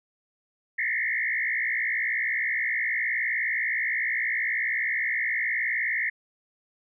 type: tone with frequency modulation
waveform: sine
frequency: 1975.5 Hz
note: B6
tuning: in tune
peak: -24 dBFS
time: 0.78-6.1 s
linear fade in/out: 10 ms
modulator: 59.6 Hz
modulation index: 3.4
effects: none